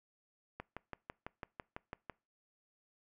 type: click train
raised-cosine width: 0.5 ms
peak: -27 dBFS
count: 10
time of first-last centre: 0.6-2.098 s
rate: 6.01 Hz
effects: noise-tail reverb RT60 0.3 s tail -24 dB re dry